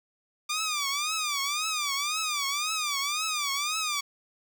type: tone with vibrato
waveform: 10% pulse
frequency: 1193 Hz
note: D6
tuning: 27 cents sharp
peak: -19 dBFS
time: 0.49-4.01 s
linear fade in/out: 10 ms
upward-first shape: triangle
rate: 1.9 Hz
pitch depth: 160 cents each way
effects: none